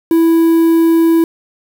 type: tone with quantisation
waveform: triangle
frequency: 330 Hz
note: E4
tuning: 2 cents sharp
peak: -5 dBFS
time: 0.11-1.24 s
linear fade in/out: 2 ms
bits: 5
effects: none